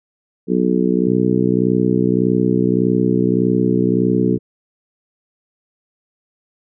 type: harmonic tone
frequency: 61.7 Hz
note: B1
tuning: 1 cent flat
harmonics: 3 / 4 / 5 / 6 / 7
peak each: -18 / -19 / -20 / -21 / -21 dBFS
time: 0.47-4.39 s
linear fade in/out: 50 ms
type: tone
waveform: sine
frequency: 123.3 Hz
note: B2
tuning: 2 cents flat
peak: -23 dBFS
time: 1.07-4.38 s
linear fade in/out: 5 ms
effects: none